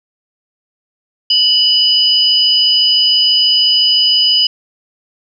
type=tone pair together; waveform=sine; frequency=2960 / 4973 Hz; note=F#7 / D#8; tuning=0 / -2 cents; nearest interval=major sixth; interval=898 cents; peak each=-11 dBFS; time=1.3-4.47 s; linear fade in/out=5 ms; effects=none